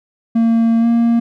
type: tone with pitch glide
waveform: triangle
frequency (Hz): 228.7 to 233.1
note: A#3 to A#3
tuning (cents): -33 to 0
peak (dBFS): -8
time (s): 0.35-1.2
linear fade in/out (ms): 10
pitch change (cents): +33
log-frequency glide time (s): 0.8-0.86
effects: none